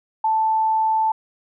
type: tone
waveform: sine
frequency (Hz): 880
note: A5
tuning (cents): 0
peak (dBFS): -16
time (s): 0.24-1.12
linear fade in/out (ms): 5
effects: none